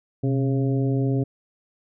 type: harmonic tone with a mistuned harmonic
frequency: 136.2 Hz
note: C#3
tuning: 30 cents flat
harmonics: 1 / 2 / 3 / 4 / 5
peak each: -21 / -25 / -29 / -36 / -39 dBFS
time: 0.23-1.24 s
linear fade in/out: 10 ms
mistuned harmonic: 1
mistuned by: -90 cents
effects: none